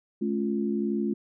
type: chord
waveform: sine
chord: A augmented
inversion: none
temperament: equal with one note detuned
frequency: 215.1 / 277.2 / 349.2 Hz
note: A3 / C#4 / E#4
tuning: -39 / 0 / 0 cents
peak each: -27 / -32 / -30 dBFS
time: 0.21-1.14 s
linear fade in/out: 10 ms
effects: none